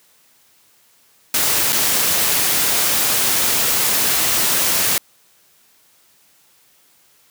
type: noise with dropouts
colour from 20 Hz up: white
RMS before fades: -17 dBFS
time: 1.34-4.98 s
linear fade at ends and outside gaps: 2 ms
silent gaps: 1.724-1.728 s
effects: white hiss -55 dBFS RMS until 7.3 s + high-pass 80 Hz 12 dB/octave